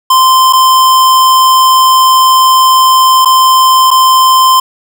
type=tone with dropouts; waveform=square; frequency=1039 Hz; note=C6; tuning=12 cents flat; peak=-4 dBFS; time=0.1-4.6 s; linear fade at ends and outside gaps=5 ms; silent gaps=0.527-0.532 / 3.249-3.256 / 3.906-3.912 s; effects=none